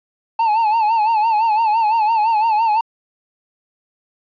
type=tone with vibrato; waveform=triangle; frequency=880 Hz; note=A5; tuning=in tune; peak=-11 dBFS; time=0.39-2.81 s; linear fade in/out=5 ms; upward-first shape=sine; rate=5.9 Hz; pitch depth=89 cents each way; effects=resampled to 11025 Hz + 8-bit